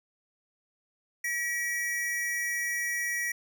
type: tone pair together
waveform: square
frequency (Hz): 1924.8 / 2289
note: B6 / D7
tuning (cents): -45 / -45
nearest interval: minor third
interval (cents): 300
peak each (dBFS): -30 / -38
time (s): 1.24-3.32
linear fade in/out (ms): 5
effects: none